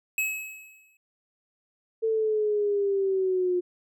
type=tone with exponential decay; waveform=square; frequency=2572 Hz; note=E7; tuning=43 cents flat; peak=-23 dBFS; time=0.18-0.97 s; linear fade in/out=2 ms; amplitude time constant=170 ms
type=linear sweep; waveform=sine; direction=down; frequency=448.7 to 355.2 Hz; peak=-22 dBFS; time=2.02-3.61 s; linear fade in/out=20 ms
effects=none